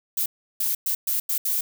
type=noise bursts at uneven times; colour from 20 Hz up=violet; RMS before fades=-24 dBFS; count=6; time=0.17-0.26 / 0.6-0.75 / 0.86-0.95 / 1.07-1.2 / 1.29-1.38 / 1.45-1.61 s; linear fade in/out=5 ms; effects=none